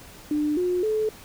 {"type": "tone with pitch steps", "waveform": "sine", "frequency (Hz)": [298.9, 359.6, 432.6], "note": ["D4", "F#4", "A4"], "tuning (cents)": [31, -49, -29], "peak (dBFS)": -21, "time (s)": [0.31, 1.09], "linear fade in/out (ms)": 2, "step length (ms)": 260, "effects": ["pink hiss -46 dBFS RMS until 1.24 s"]}